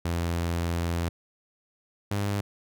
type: tone pair in turn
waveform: sawtooth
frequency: 85 / 101.08 Hz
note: F2 / G#2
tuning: -46 / -46 cents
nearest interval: minor third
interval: 300 cents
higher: second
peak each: -22 dBFS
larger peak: neither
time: 0.05-1.09 / 2.11-2.41 s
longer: first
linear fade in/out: 5 ms
effects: none